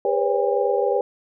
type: tone cluster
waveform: sine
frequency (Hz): 402.7 / 490 / 513 / 561 / 806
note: G4 / B4 / C5 / C#5 / G5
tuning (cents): +47 / -14 / -34 / +21 / +48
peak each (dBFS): -23 / -23 / -27 / -24 / -26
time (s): 0.05-1.01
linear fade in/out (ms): 2
effects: none